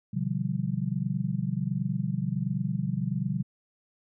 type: chord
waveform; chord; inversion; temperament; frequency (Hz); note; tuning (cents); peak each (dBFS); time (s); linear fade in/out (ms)
sine; G dominant seventh; first; equal with one note detuned; 125.48 / 146.83 / 174.61 / 196; B2 / D3 / F3 / G3; +28 / 0 / 0 / 0; -32; 0.13-3.43; 10
effects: none